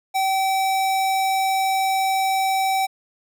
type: tone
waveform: square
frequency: 769 Hz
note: G5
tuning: 33 cents flat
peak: -19 dBFS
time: 0.14-2.87 s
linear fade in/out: 20 ms
effects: none